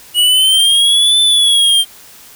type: exponential two-way sweep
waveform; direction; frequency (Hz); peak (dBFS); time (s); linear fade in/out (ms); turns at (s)
square; up then down; 2904 to 3533 to 3160; -8; 0.14-1.85; 50; 1.2
effects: white hiss -39 dBFS RMS until 2.35 s